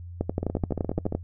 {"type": "two click trains", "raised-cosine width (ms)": 2, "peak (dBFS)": [-15, -12], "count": [11, 12], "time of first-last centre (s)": [[0.43, 1.124], [0.21, 1.15]], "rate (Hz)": [14.4, 11.7], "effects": ["noise-tail reverb RT60 0.1 s tail -22 dB re dry", "added 87 Hz sine -37 dBFS peak until 1.23 s"]}